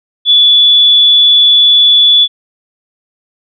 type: tone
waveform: sine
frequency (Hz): 3441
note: A7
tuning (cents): -39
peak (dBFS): -3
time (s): 0.25-2.28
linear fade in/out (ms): 50
effects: none